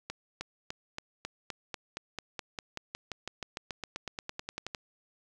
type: accelerating click train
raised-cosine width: 0.2 ms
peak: -19 dBFS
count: 28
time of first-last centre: 0.1-4.748 s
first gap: 310 ms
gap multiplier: 0.95
effects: none